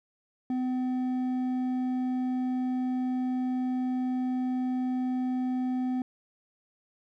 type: tone with hard clipping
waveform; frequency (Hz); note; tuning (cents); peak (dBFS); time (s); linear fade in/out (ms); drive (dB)
sine; 254; B3; +49; -28; 0.5-6.02; 2; 5
effects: none